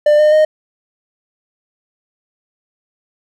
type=tone with pitch steps; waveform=triangle; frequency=596 / 606.8 / 617.7 Hz; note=D5 / D#5 / D#5; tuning=+25 / -44 / -13 cents; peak=-5 dBFS; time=0.06-0.45 s; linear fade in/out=5 ms; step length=130 ms; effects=none